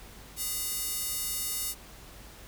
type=tone with high-pass filter; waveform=square; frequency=410 Hz; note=G#4; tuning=22 cents flat; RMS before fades=-33 dBFS; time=0.36-1.75 s; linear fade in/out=50 ms; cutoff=7500 Hz; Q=0.61; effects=added 50 Hz sine -51 dBFS peak until 2.47 s + pink hiss -50 dBFS RMS until 2.47 s